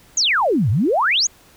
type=exponential two-way sweep; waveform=sine; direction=down then up; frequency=7040 to 93.8 to 7040 Hz; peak=-14 dBFS; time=0.17-1.27 s; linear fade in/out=5 ms; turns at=0.7 s; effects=pink hiss -50 dBFS RMS until 1.56 s